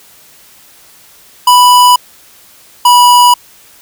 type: tone pair in turn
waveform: square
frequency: 987.8 / 978.1 Hz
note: B5 / B5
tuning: 0 / -17 cents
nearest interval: unison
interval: 17 cents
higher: first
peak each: -3 dBFS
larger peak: neither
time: 1.47-1.96 / 2.85-3.34 s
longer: neither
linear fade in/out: 5 ms
effects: white hiss -41 dBFS RMS until 3.81 s